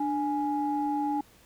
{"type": "tone pair together", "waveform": "sine", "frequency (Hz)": [295.2, 833], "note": ["D4", "G#5"], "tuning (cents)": [9, 5], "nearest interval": "octave + tritone", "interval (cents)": 1796, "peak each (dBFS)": -28, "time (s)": [0, 1.21], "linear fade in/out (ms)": 5, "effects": ["tanh soft clip ceiling -18 dBFS", "pink hiss -58 dBFS RMS until 1.45 s"]}